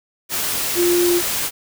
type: tone in noise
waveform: sine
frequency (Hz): 350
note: F4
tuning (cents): +4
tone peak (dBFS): -14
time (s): 0.75-1.22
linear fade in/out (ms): 50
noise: white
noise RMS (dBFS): -22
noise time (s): 0.29-1.51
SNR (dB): +5
effects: none